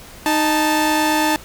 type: tone pair together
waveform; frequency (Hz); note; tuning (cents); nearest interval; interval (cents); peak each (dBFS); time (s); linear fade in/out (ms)
sawtooth; 309.5 / 879.7; D#4 / A5; -9 / -1; octave + tritone; 1808; -14; 0.26-1.36; 0
effects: pink hiss -40 dBFS RMS until 1.44 s